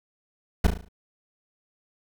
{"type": "noise with echo", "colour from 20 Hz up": "brown", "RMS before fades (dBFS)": -17, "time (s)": [0.64, 0.67], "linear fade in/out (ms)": 5, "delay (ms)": 36, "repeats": 6, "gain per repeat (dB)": -6, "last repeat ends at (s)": 0.886, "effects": []}